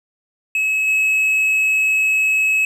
triangle tone with level steps, 2574 Hz, E7, 42 cents flat, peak -14 / -12 dBFS, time 0.55-2.65 s, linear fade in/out 2 ms, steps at 0.87 s, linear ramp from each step 10 ms, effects none

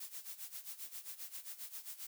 blue noise with tremolo, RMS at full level -45 dBFS, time 0-2.07 s, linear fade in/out 5 ms, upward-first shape sine, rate 7.5 Hz, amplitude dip 80%, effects none

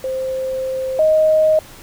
sine tone pair in turn, 523.3 / 625 Hz, C5 / D#5, 0 / +8 cents, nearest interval minor third, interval 308 cents, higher second, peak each -19 / -10 dBFS, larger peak second, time 0.04-0.99 / 0.99-1.59 s, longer first, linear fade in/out 2 ms, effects pink hiss -40 dBFS RMS until 1.82 s

